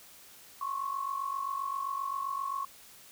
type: tone pair together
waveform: sine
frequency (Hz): 1060.4 / 1108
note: C6 / C#6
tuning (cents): +23 / -1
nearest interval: minor second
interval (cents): 76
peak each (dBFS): -37 / -33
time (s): 0.61-2.65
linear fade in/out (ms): 5
effects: white hiss -54 dBFS RMS until 3.11 s